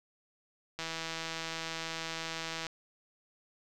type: click train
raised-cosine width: 0.2 ms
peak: -20 dBFS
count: 307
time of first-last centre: 0.79-2.667 s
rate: 163 Hz
effects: none